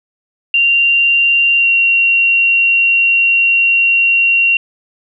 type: tone with pitch glide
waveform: sine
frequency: 2772 to 2750 Hz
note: F7 to F7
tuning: -14 to -27 cents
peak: -8 dBFS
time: 0.54-4.57 s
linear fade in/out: 2 ms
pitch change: -13 cents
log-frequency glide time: 1.58-1.67 s
effects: none